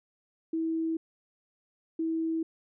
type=tone pair in turn; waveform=sine; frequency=324.7 / 324.7 Hz; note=E4 / E4; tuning=-26 / -26 cents; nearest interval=unison; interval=0 cents; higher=neither; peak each=-27 dBFS; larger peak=neither; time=0.53-0.97 / 1.99-2.43 s; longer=neither; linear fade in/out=5 ms; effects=none